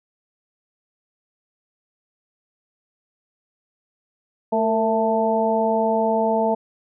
harmonic tone with a mistuned harmonic, 221 Hz, A3, 8 cents sharp, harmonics 1 / 2 / 3 / 4, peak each -24 / -23 / -21 / -23 dBFS, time 4.52-6.55 s, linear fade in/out 10 ms, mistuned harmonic 2, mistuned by +48 cents, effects none

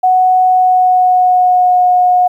sine tone with pitch glide, 740 to 724.8 Hz, F#5 to F#5, 0 to -36 cents, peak -6 dBFS, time 0.03-2.28 s, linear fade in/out 10 ms, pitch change -36 cents, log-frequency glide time 0.44-1.84 s, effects 8-bit

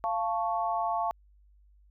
sine chord, F augmented, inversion none, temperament equal with one note detuned, 692.8 / 880 / 1108.7 Hz, F5 / A5 / C#6, -14 / 0 / 0 cents, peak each -30 / -31 / -33 dBFS, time 0.04-1.11 s, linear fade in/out 0 ms, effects added 50 Hz sine -57 dBFS peak until 1.9 s

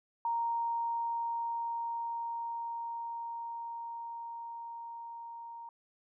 sine tone with level ramp, 931 Hz, A#5, 2 cents flat, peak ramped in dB -29 to -43 dBFS, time 0.25-5.69 s, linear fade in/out 2 ms, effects none

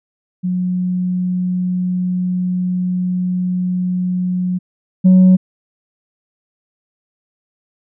sine tone pair in turn, 181.4 / 185.21 Hz, F#3 / F#3, -34 / +2 cents, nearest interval unison, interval 36 cents, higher second, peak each -15 / -3 dBFS, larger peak second, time 0.43-4.59 / 5.04-5.37 s, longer first, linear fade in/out 20 ms, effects tanh soft clip ceiling -4 dBFS

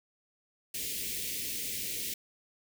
white band-stop noise, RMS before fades -36 dBFS, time 0.74-2.14 s, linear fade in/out 5 ms, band 500 to 2000 Hz, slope 48 dB/octave, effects none

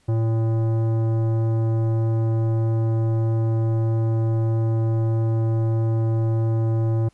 triangle tone with tanh clipping, 112.7 Hz, A2, 42 cents sharp, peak -20 dBFS, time 0.08-7.09 s, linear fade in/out 10 ms, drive 18 dB, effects pink hiss -62 dBFS RMS until 7.13 s + resampled to 24000 Hz

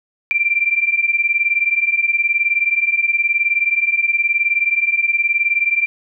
sine beating tone pair, 2349 / 2368 Hz, D7 / D7, 0 / +14 cents, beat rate 19 Hz, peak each -18 / -16 dBFS, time 0.31-5.86 s, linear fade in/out 0 ms, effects none

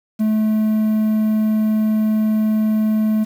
triangle tone with quantisation, 216.3 Hz, A3, 29 cents flat, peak -12 dBFS, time 0.19-3.25 s, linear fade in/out 20 ms, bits 7, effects none

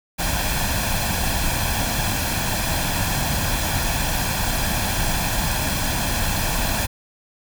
pink noise with comb filter, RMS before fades -22 dBFS, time 0.18-6.87 s, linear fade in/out 20 ms, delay 1.2 ms, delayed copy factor +0.6, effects none

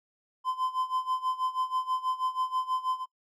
triangle tone with tremolo, 1027 Hz, C6, 33 cents flat, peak -23 dBFS, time 0.44-3.06 s, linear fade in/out 50 ms, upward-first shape sine, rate 6.2 Hz, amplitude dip 85%, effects noise-tail reverb RT60 0.1 s tail -22 dB re dry

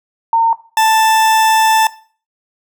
sine / 40% pulse tone pair in turn, 913 / 882.4 Hz, A#5 / A5, -36 / +5 cents, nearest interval minor second, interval 59 cents, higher first, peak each -8 dBFS, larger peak neither, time 0.33-0.53 / 0.77-1.87 s, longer second, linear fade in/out 2 ms, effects noise-tail reverb RT60 0.4 s tail -17 dB re dry

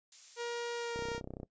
violet noise, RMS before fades -45 dBFS, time 0.12-0.92 s, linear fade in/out 2 ms
sawtooth tone with pitch glide, 473.9 to 466.8 Hz, A#4 to A#4, +28 to +2 cents, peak -32 dBFS, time 0.36-1.21 s, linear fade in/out 50 ms, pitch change -26 cents, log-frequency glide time 0.75-1 s
click train, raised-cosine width 2 ms, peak -29 dBFS, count 16, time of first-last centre 0.96-1.432 s, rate 31.8 Hz
effects noise-tail reverb RT60 0.1 s tail -20 dB re dry + resampled to 16000 Hz

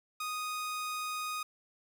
sawtooth tone, 1243 Hz, D#6, 2 cents flat, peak -31 dBFS, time 0.2-1.43 s, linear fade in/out 5 ms, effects none

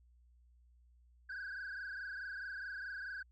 sine tone with frequency modulation, 1568 Hz, G6, in tune, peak -39 dBFS, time 1.29-3.23 s, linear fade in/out 10 ms, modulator 24.7 Hz, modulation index 3.4, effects tanh soft clip ceiling -40 dBFS + added 60 Hz sine -63 dBFS peak until 3.31 s

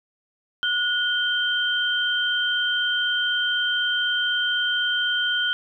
sine tone pair together, 1456 / 3132 Hz, F#6 / G7, -28 / -2 cents, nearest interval octave + minor second, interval 1326 cents, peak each -23 dBFS, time 0.63-5.53 s, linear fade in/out 0 ms, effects none

